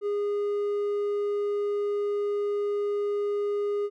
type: tone with hard clipping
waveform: sine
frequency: 410 Hz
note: G#4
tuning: 22 cents flat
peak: -26 dBFS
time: 0.01-3.9 s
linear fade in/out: 50 ms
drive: 3 dB
effects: none